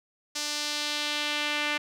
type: tone with band-pass filter sweep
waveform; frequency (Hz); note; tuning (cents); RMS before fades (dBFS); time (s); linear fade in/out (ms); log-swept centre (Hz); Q
sawtooth; 296.1; D4; +14; -30; 0.35-1.78; 10; 5500 to 2400; 1.6
effects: none